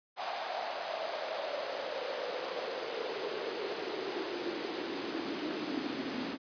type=noise with high-pass filter sweep; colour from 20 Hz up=pink; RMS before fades=-37 dBFS; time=0.16-6.38 s; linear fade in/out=50 ms; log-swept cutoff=730 to 260 Hz; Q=4.9; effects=resampled to 11025 Hz